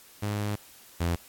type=tone pair in turn; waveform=sawtooth; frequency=103.83 / 85.39 Hz; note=G#2 / F2; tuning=0 / -38 cents; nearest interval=minor third; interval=338 cents; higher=first; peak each=-24 / -21 dBFS; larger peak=second; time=0.22-0.56 / 1-1.16 s; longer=first; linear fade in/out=10 ms; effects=white hiss -53 dBFS RMS until 1.28 s + AAC 64 kbps